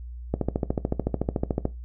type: click train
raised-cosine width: 2 ms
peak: -10 dBFS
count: 19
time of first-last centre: 0.34-1.654 s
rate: 13.7 Hz
effects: noise-tail reverb RT60 0.2 s tail -17 dB re dry + added 60 Hz sine -35 dBFS peak until 1.84 s